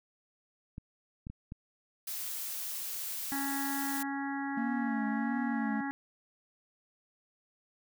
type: clicks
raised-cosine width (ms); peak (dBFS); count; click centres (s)
5; -29; 4; 0.781 / 1.269 / 1.3 / 1.521
type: noise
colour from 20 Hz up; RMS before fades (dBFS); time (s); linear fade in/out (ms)
blue; -38; 2.07-4.03; 5
type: harmonic tone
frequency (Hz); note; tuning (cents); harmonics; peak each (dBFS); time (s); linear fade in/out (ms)
277.2; C#4; 0; 1 / 3 / 4 / 5 / 6 / 7; -35 / -39 / -48 / -47 / -42 / -45; 3.32-5.91; 0
type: tone with vibrato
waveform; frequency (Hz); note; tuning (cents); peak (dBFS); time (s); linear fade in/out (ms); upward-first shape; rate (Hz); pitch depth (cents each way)
triangle; 228; A#3; -38; -30; 4.57-5.81; 5; triangle; 1.5; 100
effects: none